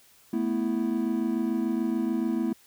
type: chord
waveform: triangle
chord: A suspended second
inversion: none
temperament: equal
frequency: 220 / 246.9 / 329.6 Hz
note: A3 / B3 / E4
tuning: 0 / 0 / 0 cents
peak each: -27 dBFS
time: 0.33-2.53 s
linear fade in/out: 5 ms
effects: white hiss -58 dBFS RMS until 2.66 s